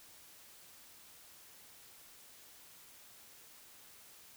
silence, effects white hiss -58 dBFS RMS until 4.36 s

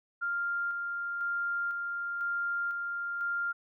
sine tone with tremolo, 1396.9 Hz, F6, in tune, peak -29 dBFS, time 0.21-3.53 s, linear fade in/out 20 ms, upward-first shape square, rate 1 Hz, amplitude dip 30%, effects none

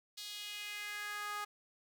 sawtooth tone with high-pass filter sweep, 414.7 Hz, G#4, 3 cents flat, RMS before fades -43 dBFS, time 0.17-1.45 s, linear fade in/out 10 ms, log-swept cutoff 4000 to 1100 Hz, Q 2.6, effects none

